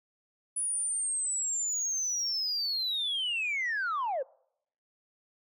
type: linear sweep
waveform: sine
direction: down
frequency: 9880 to 493.9 Hz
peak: -27 dBFS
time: 0.56-4.23 s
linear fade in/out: 10 ms
effects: noise-tail reverb RT60 0.7 s tail -25 dB re dry + tanh soft clip ceiling -26 dBFS